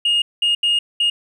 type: tone bursts at uneven times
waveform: sine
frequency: 2849 Hz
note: F7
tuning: 34 cents sharp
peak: -12 dBFS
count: 4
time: 0.05-0.22 / 0.42-0.55 / 0.63-0.79 / 1-1.1 s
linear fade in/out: 5 ms
effects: tanh soft clip ceiling -12 dBFS + 9-bit